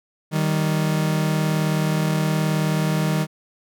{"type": "tone pair together", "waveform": "40% pulse", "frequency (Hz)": [156.1, 195.07], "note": ["D#3", "G3"], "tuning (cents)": [6, -8], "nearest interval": "major third", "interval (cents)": 386, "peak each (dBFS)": [-19, -24], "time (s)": [0.31, 3.27], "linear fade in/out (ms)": 50, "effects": []}